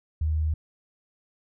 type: tone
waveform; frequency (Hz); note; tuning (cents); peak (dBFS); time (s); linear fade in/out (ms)
sine; 77.78; D#2; 0; -22; 0.21-0.54; 5
effects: none